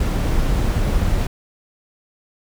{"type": "noise", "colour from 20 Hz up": "brown", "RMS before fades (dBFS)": -18, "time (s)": [0, 1.27], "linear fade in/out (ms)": 5, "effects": []}